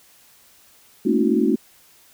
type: tone cluster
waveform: sine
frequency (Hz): 215.1 / 233.3 / 277.6 / 318.5 / 367.4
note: A3 / A#3 / C#4 / D#4 / F#4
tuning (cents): -39 / +2 / +3 / +41 / -12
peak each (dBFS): -22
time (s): 1.05-1.56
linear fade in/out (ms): 10
effects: white hiss -53 dBFS RMS until 2.13 s